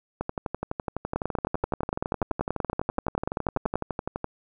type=two click trains; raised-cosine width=1 ms; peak=-14 / -11 dBFS; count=49 / 28; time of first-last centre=0.21-4.244 / 1.16-3.756 s; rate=11.9 / 10.4 Hz; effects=none